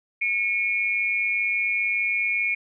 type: tone pair together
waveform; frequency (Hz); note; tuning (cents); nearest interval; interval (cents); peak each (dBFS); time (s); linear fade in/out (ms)
sine; 2201 / 2406; C#7 / D7; -13 / +41; major second; 154; -24; 0.21-2.55; 10
effects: none